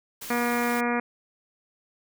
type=noise; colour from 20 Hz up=white; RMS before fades=-38 dBFS; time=0.21-0.81 s; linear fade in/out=10 ms
type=harmonic tone; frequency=240 Hz; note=B3; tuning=49 cents flat; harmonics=1 / 2 / 3 / 4 / 5 / 6 / 7 / 8 / 9 / 10; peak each=-27 / -30 / -32 / -33 / -34 / -35 / -35 / -36 / -37 / -37 dBFS; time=0.3-1 s; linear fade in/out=5 ms
effects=none